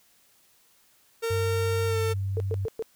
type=tone with pitch glide; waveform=45% pulse; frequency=457.7 to 448 Hz; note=A#4 to A4; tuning=-32 to +31 cents; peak=-26 dBFS; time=1.22-2.14 s; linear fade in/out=20 ms; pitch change=-37 cents; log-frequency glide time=1.87-1.96 s
type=tone; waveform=sine; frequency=97.3 Hz; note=G2; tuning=12 cents flat; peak=-26 dBFS; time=1.3-2.66 s; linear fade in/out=10 ms
type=tone bursts; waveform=sine; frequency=446.8 Hz; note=A4; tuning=27 cents sharp; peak=-27 dBFS; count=4; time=2.37-2.824 s; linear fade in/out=0 ms; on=31 ms; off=110 ms
effects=white hiss -62 dBFS RMS until 2.95 s